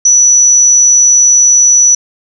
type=tone; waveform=sine; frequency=5920 Hz; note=F#8; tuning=in tune; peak=-3 dBFS; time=0.05-1.95 s; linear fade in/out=5 ms; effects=none